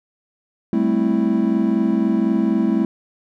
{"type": "chord", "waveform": "triangle", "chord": "A minor seventh", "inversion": "third", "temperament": "equal", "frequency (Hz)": [196, 220, 261.6, 329.6], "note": ["G3", "A3", "C4", "E4"], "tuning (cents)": [0, 0, 0, 0], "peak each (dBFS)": [-20, -17, -21, -19], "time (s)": [0.73, 2.85], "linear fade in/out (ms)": 2, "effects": []}